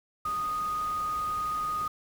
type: tone in noise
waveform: sine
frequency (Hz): 1239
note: D#6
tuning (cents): -8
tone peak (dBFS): -28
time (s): 0.25-1.88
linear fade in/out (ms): 5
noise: pink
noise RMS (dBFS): -45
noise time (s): 0.25-1.88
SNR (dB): +14
effects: none